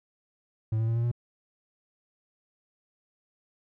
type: tone with pitch steps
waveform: triangle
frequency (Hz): 110 / 112.31 / 114.67 / 117.08 / 119.54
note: A2 / A2 / A#2 / A#2 / A#2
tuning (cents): 0 / +36 / -28 / +8 / +44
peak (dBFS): -22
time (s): 0.72-1.115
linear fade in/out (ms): 5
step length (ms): 79
effects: none

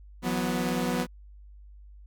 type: chord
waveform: sawtooth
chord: E suspended second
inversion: none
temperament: equal with one note detuned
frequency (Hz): 164.81 / 182.77 / 246.9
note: E3 / F#3 / B3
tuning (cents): 0 / -21 / 0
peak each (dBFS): -31 / -26 / -25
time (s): 0.22-1.07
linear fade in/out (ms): 50
effects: added 50 Hz sine -46 dBFS peak until 2.06 s

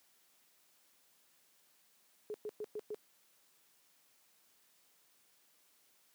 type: tone bursts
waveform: sine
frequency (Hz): 422.7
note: G#4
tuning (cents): +31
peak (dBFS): -38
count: 5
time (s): 2.3-2.945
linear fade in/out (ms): 0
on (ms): 41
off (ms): 110
effects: white hiss -70 dBFS RMS until 6.14 s + high-pass 150 Hz 12 dB/octave

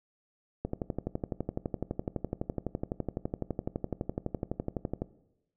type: click train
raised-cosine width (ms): 2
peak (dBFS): -18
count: 53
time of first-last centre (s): 0.65-5.02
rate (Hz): 11.9
effects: noise-tail reverb RT60 0.9 s tail -18 dB re dry

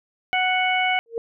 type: harmonic tone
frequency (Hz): 740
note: F#5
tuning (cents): 0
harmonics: 1 / 2 / 3 / 4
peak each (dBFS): -22 / -28 / -22 / -28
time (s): 0.33-0.99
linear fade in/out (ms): 0
type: tone with exponential growth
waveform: sine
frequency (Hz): 460.5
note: A#4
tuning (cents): -21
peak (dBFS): -19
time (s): 1.06-1.18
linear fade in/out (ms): 1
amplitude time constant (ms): 24
effects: none

